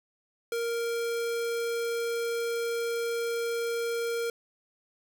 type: tone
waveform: square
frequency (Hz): 466.2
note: A#4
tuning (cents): 0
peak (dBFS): -29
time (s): 0.52-4.3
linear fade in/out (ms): 2
effects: none